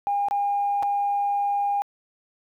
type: tone with dropouts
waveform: sine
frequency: 809 Hz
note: G#5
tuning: 46 cents flat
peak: -20 dBFS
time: 0.07-1.82 s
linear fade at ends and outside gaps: 0 ms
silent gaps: 0.285-0.31 / 0.826-0.831 s
effects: tanh soft clip ceiling -16 dBFS + 10-bit